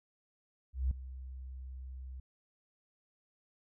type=tone with ADSR envelope; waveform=sine; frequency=64.7 Hz; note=C2; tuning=19 cents flat; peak=-26 dBFS; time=0.73-2.2 s; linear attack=180 ms; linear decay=3 ms; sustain=-16 dB; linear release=4 ms; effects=none